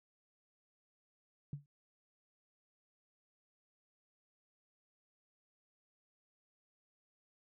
sine tone with exponential decay, 143.3 Hz, D3, 42 cents flat, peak -35 dBFS, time 1.53-1.66 s, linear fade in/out 2 ms, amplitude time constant 28 ms, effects none

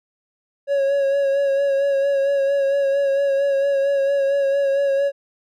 triangle tone with vibrato, 554.4 Hz, C#5, in tune, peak -14 dBFS, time 0.67-5.12 s, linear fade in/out 50 ms, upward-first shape sine, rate 4.4 Hz, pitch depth 29 cents each way, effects none

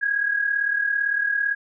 sine tone pair together, 1616 / 1653.8 Hz, G#6 / G#6, -48 / -8 cents, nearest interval unison, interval 40 cents, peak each -26 / -21 dBFS, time 0.01-1.55 s, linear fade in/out 20 ms, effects none

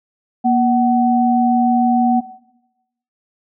sine tone pair together, 238.3 / 751.1 Hz, A#3 / F#5, +38 / +26 cents, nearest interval octave + minor sixth, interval 1988 cents, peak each -14 dBFS, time 0.44-2.21 s, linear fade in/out 20 ms, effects noise-tail reverb RT60 0.9 s tail -17 dB re dry

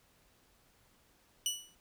20% pulse tone with exponential decay, 2951 Hz, F#7, 5 cents flat, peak -23 dBFS, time 1.46-1.75 s, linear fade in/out 1 ms, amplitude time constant 62 ms, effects pink hiss -68 dBFS RMS until 1.8 s

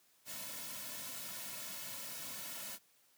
white noise with comb filter, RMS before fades -45 dBFS, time 0.25-2.79 s, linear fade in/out 50 ms, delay 2.5 ms, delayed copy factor -0.75, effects white hiss -70 dBFS RMS until 3.17 s + high-pass 100 Hz 12 dB/octave

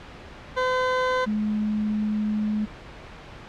20% pulse / sine tone pair in turn, 510 / 212.3 Hz, C5 / G#3, -44 / +38 cents, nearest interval octave + minor third, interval 1518 cents, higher first, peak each -16 / -22 dBFS, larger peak first, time 0.56-1.26 / 1.26-2.66 s, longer second, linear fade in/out 20 ms, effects pink hiss -42 dBFS RMS until 3.48 s + low-pass 3000 Hz 12 dB/octave

